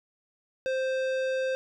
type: tone with tanh clipping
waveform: sine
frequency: 523.3 Hz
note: C5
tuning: in tune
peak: -28 dBFS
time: 0.66-1.55 s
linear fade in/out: 0 ms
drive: 16 dB
effects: none